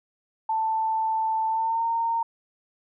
sine tone with pitch glide, 885 to 918.9 Hz, A5 to A#5, +10 to -25 cents, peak -22 dBFS, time 0.49-2.23 s, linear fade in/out 5 ms, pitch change +65 cents, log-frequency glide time 1.48-1.85 s, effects none

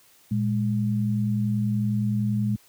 sine tone pair together, 116.01 / 206.7 Hz, A#2 / G#3, -8 / -8 cents, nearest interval minor seventh, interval 1000 cents, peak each -24 dBFS, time 0.31-2.56 s, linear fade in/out 5 ms, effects white hiss -57 dBFS RMS until 2.68 s + high-pass 60 Hz 12 dB/octave

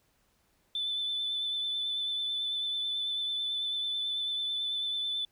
sine tone with vibrato, 3513 Hz, A7, 3 cents flat, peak -29 dBFS, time 0.75-5.25 s, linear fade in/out 2 ms, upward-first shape sine, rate 9.1 Hz, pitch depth 19 cents each way, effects tanh soft clip ceiling -25 dBFS + pink hiss -71 dBFS RMS until 5.31 s

